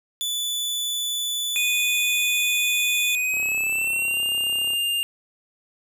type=tone; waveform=sawtooth; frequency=3476 Hz; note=A7; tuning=22 cents flat; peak=-21 dBFS; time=0.21-3.15 s; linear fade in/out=0 ms
type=tone with pitch glide; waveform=square; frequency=2485 to 2805 Hz; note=D#7 to F7; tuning=-3 to +7 cents; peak=-22 dBFS; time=1.56-5.03 s; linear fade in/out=0 ms; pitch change=+210 cents; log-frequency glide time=3.18-4.23 s
type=click train; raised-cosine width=1 ms; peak=-28 dBFS; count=48; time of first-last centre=3.34-4.735 s; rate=33.7 Hz
effects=none